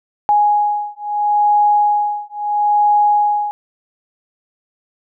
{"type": "beating tone pair", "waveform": "sine", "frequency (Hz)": [830.6, 831.35], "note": ["G#5", "G#5"], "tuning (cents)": [0, 2], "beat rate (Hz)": 0.75, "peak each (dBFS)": -15, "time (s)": [0.29, 3.51], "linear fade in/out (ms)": 0, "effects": []}